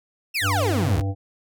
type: exponential sweep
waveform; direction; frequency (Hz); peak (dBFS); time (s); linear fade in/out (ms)
30% pulse; down; 2794 to 58.27; -19; 0.34-1.02; 20
type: harmonic tone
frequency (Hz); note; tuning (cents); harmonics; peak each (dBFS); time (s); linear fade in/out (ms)
98; G2; 0; 1 / 3 / 5 / 7 / 8; -22 / -32 / -36 / -39 / -40; 0.41-1.15; 50
effects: none